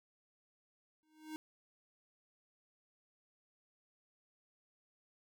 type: tone with exponential growth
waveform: square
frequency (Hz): 311.1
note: D#4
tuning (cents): 0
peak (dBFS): -40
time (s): 1.03-1.36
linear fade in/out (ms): 0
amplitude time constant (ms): 70
effects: none